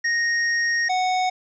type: tone pair in turn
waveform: square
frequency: 1864 / 739.7 Hz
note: A#6 / F#5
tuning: -1 / -1 cents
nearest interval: octave + major third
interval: 1600 cents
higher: first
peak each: -20 dBFS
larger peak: neither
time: 0.04-0.89 / 0.89-1.3 s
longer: first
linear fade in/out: 10 ms
effects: resampled to 16000 Hz + 9-bit